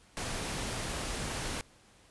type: noise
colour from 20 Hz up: pink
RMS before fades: -36 dBFS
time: 0.17-1.61 s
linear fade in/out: 0 ms
effects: pink hiss -61 dBFS RMS until 2.1 s + resampled to 24000 Hz